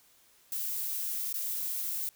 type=noise with dropouts; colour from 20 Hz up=violet; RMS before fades=-34 dBFS; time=0.52-2.09 s; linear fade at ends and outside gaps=1 ms; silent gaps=1.328-1.34 s; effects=white hiss -63 dBFS RMS until 2.15 s